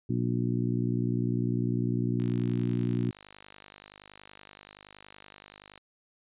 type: harmonic tone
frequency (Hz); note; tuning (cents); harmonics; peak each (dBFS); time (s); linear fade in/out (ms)
60; B1; -49; 2 / 3 / 4 / 5 / 6; -29 / -33 / -32 / -34 / -37; 0.09-3.11; 10
type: click train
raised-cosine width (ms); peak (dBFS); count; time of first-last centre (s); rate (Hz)
0.2; -29; 182; 2.2-5.777; 50.6
effects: resampled to 8000 Hz